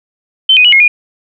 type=tone with pitch steps; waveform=sine; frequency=3084 / 2491 / 2929 / 2155 / 2435 Hz; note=G7 / D#7 / F#7 / C#7 / D#7; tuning=-29 / +1 / -18 / -49 / -38 cents; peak=-3 dBFS; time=0.49-0.88 s; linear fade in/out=5 ms; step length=78 ms; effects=none